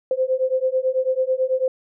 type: beating tone pair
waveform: sine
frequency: 514 / 523.1 Hz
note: C5 / C5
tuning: -31 / -1 cents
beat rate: 9.1 Hz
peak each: -21 dBFS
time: 0.11-1.68 s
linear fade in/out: 2 ms
effects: none